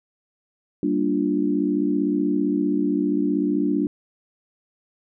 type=chord; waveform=sine; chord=G minor seventh; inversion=none; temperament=equal; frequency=196 / 233.1 / 293.7 / 349.2 Hz; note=G3 / Bb3 / D4 / F4; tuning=0 / 0 / 0 / 0 cents; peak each=-26 / -27 / -21 / -27 dBFS; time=0.83-3.87 s; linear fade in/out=2 ms; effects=none